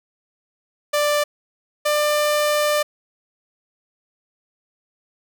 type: tone pair in turn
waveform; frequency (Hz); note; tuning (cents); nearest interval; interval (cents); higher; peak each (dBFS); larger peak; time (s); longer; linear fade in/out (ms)
sawtooth; 590 / 595.5; D5 / D5; +8 / +24; unison; 16; second; -13; neither; 0.93-1.24 / 1.85-2.83; second; 10
effects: none